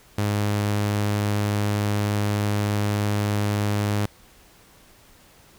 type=tone; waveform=sawtooth; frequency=103.4 Hz; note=G#2; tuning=7 cents flat; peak=-17 dBFS; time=0.18-4.06 s; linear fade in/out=5 ms; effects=pink hiss -53 dBFS RMS until 5.58 s